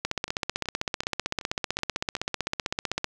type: two click trains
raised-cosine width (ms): 0.2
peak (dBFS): -9 / -22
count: 48 / 6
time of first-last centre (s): 0.05-3.044 / 0.28-2.167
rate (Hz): 15.7 / 2.65
effects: none